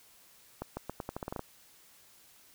accelerating click train, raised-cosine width 1 ms, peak -22 dBFS, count 11, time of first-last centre 0.62-1.394 s, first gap 150 ms, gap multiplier 0.84, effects white hiss -60 dBFS RMS until 2.54 s

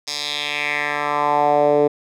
10% pulse tone with band-pass filter sweep, 146.83 Hz, D3, in tune, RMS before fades -19 dBFS, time 0.07-1.88 s, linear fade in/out 10 ms, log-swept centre 5300 to 430 Hz, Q 2.9, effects none

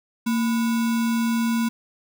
sine tone with sample-and-hold, 230 Hz, A#3, 23 cents flat, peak -19 dBFS, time 0.26-1.69 s, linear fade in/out 10 ms, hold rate 1225 Hz, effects none

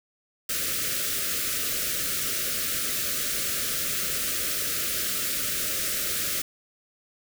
white band-stop noise, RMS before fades -28 dBFS, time 0.49-6.42 s, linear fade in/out 5 ms, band 640 to 1200 Hz, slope 96 dB/octave, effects none

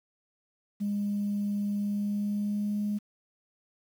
sine tone with pitch glide, 204.1 to 207.4 Hz, G#3 to G#3, -30 to -2 cents, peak -26 dBFS, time 0.8-2.99 s, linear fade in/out 20 ms, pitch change +28 cents, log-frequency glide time 1.79-2.82 s, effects tanh soft clip ceiling -23 dBFS + 9-bit

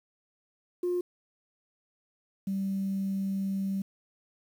sine tone pair in turn, 356 / 194.45 Hz, F4 / G3, +33 / -14 cents, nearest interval minor seventh, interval 1047 cents, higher first, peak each -25 / -27 dBFS, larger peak first, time 0.83-1.01 / 2.47-3.82 s, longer second, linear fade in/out 5 ms, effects tanh soft clip ceiling -23 dBFS + 9-bit

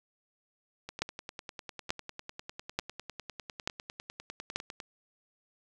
two click trains, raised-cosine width 0.2 ms, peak -23 / -12 dBFS, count 40 / 5, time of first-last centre 0.89-4.802 / 1.02-4.56 s, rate 9.97 / 1.13 Hz, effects none

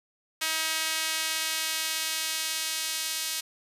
sawtooth tone with high-pass filter sweep, 318.3 Hz, D#4, 39 cents sharp, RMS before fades -30 dBFS, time 0.41-3.41 s, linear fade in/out 10 ms, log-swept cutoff 2100 to 3800 Hz, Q 0.74, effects resampled to 32000 Hz

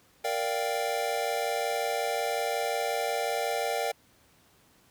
square chord, G minor seventh, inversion first, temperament equal, 466.2 / 587.3 / 698.5 / 784 Hz, Bb4 / D5 / F5 / G5, 0 / 0 / 0 / 0 cents, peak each -34 dBFS, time 0.24-3.92 s, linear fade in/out 10 ms, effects pink hiss -62 dBFS RMS until 4.9 s + high-pass 60 Hz 12 dB/octave

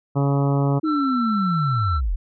harmonic tone, 140 Hz, C#3, 18 cents sharp, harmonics 1 / 2 / 3 / 4 / 5 / 6 / 7 / 8 / 9, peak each -18 / -24 / -28 / -30 / -32 / -34 / -35 / -36 / -37 dBFS, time 0.15-0.8 s, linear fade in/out 20 ms
sine linear sweep, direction down, 319.7 to 34.26 Hz, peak -19 dBFS, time 0.83-2.16 s, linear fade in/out 10 ms
triangle tone, 1338 Hz, E6, 25 cents sharp, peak -21 dBFS, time 0.84-2.01 s, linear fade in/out 50 ms
effects resampled to 11025 Hz

